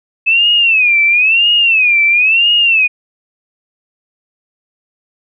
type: tone with vibrato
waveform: sine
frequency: 2584 Hz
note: E7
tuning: 35 cents flat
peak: -7 dBFS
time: 0.26-2.88 s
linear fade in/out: 20 ms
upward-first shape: sine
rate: 0.99 Hz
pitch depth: 180 cents each way
effects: none